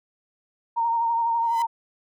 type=tone with vibrato; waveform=sine; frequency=926 Hz; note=A#5; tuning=12 cents flat; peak=-20 dBFS; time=0.76-1.67 s; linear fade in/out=20 ms; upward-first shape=sine; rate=12 Hz; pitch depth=28 cents each way
type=tone with exponential growth; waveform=sawtooth; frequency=1007 Hz; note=B5; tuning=33 cents sharp; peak=-26 dBFS; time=1.38-1.62 s; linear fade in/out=1 ms; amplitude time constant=52 ms
effects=none